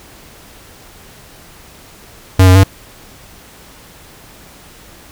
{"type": "tone with pitch steps", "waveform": "square", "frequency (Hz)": [93.7, 92.2, 96.2], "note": ["F#2", "F#2", "G2"], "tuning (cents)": [22, -6, -32], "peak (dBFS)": -4, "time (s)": [2.39, 2.636], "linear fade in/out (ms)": 5, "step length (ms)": 82, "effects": ["pink hiss -40 dBFS RMS until 5.11 s"]}